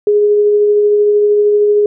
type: tone with tremolo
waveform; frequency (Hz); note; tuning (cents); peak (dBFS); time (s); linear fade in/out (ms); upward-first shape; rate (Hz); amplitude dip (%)
sine; 415.3; G#4; 0; -6; 0.07-1.86; 2; triangle; 13; 25
effects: none